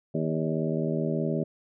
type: harmonic tone with a mistuned harmonic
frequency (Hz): 79.2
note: D#2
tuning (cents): +31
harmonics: 2 / 3 / 4 / 5 / 6 / 7 / 8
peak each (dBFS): -29 / -31 / -35 / -32 / -40 / -35 / -37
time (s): 0.14-1.44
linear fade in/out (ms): 10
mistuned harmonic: 7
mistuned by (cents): +44
effects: none